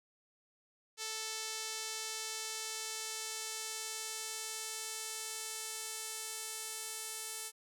sawtooth tone with band-pass filter sweep, 440.2 Hz, A4, 1 cent sharp, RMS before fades -42 dBFS, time 0.97-7.52 s, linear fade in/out 50 ms, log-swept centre 6000 to 9200 Hz, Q 1.2, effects none

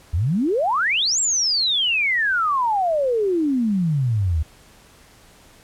sine exponential two-way sweep, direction up then down, 73.42 to 7700 to 73.42 Hz, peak -17 dBFS, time 0.13-4.43 s, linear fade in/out 10 ms, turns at 1.2 s, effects pink hiss -50 dBFS RMS until 5.63 s + low-pass 12000 Hz 12 dB/octave

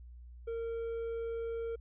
triangle tone, 459.7 Hz, A#4, 24 cents flat, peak -33 dBFS, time 0.47-1.76 s, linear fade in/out 10 ms, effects added 60 Hz sine -48 dBFS peak until 1.8 s + resampled to 8000 Hz

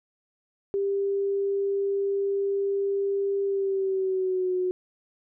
sine tone with pitch glide, 396.7 to 365.9 Hz, G4 to F#4, +21 to -19 cents, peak -23 dBFS, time 0.74-4.71 s, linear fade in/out 0 ms, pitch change -140 cents, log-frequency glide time 3.44-4.54 s, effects none

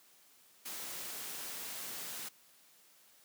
white noise, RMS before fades -43 dBFS, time 0.65-2.29 s, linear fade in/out 10 ms, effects white hiss -64 dBFS RMS until 3.24 s + high-pass 150 Hz 12 dB/octave

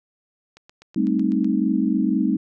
click train, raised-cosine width 0.2 ms, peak -28 dBFS, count 8, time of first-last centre 0.57-1.445 s, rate 8 Hz
sine chord, A half-diminished seventh, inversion third, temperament equal with one note detuned, 196 / 220 / 262.4 / 311.1 Hz, G3 / A3 / C4 / Eb4, 0 / 0 / +5 / 0 cents, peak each -23 dBFS, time 0.96-2.37 s, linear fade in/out 5 ms
effects none

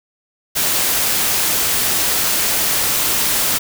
white noise, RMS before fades -17 dBFS, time 0.55-3.59 s, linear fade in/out 20 ms, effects none

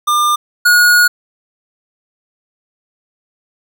square tone pair in turn, 1200 / 1446.9 Hz, D6 / F#6, +37 / -39 cents, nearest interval minor third, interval 324 cents, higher second, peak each -11 / -7 dBFS, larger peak second, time 0.07-0.36 / 0.65-1.08 s, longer second, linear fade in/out 10 ms, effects none

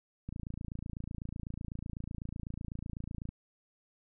click train, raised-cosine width 5 ms, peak -27 dBFS, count 85, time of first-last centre 0.29-3.29 s, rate 28 Hz, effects none

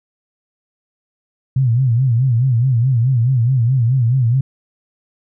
sine tone with vibrato, 123.7 Hz, B2, 3 cents sharp, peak -11 dBFS, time 1.56-4.41 s, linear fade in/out 5 ms, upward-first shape sine, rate 4.7 Hz, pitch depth 150 cents each way, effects none

